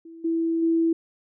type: tone with level steps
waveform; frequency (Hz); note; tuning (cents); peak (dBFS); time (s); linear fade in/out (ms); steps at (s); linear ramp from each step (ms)
sine; 329.6; E4; 0; -40 / -21 / -18; 0.05-0.93; 5; 0.24 / 0.62; 10
effects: none